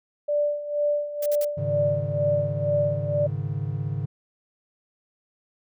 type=tone with tremolo; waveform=sine; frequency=587.3 Hz; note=D5; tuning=in tune; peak=-19 dBFS; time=0.28-3.27 s; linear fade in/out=10 ms; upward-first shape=sine; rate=2.1 Hz; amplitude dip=75%
type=noise bursts; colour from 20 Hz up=blue; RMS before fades=-35 dBFS; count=3; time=1.22-1.449 s; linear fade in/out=5 ms; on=41 ms; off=53 ms
type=chord; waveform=triangle; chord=Ab suspended fourth; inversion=none; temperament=equal; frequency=103.83 / 138.59 / 155.56 Hz; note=Ab2 / Db3 / Eb3; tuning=0 / 0 / 0 cents; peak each=-28 / -27 / -30 dBFS; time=1.57-4.06 s; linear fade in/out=10 ms
effects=none